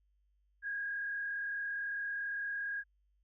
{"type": "tone with frequency modulation", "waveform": "sine", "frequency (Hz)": 1635, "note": "G#6", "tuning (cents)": -28, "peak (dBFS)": -35, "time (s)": [0.62, 2.84], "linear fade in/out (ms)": 50, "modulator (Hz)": 37.7, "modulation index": 0.82, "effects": ["added 50 Hz sine -70 dBFS peak until 3.23 s"]}